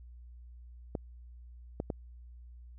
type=clicks; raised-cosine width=2 ms; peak=-20 dBFS; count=3; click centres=0.952 / 1.801 / 1.902 s; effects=added 60 Hz sine -48 dBFS peak until 2.78 s